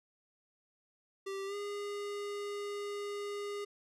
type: tone with pitch glide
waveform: square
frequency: 390.8 to 408.3 Hz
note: G4 to G#4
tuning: -5 to -29 cents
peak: -38 dBFS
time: 1.26-3.65 s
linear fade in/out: 10 ms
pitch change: +76 cents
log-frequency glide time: 1.46-1.55 s
effects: low-pass 9000 Hz 12 dB/octave